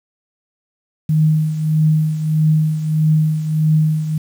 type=tone with tremolo; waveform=sine; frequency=155.56 Hz; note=D#3; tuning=in tune; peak=-9 dBFS; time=1.09-4.18 s; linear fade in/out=5 ms; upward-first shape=triangle; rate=1.6 Hz; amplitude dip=70%; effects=7-bit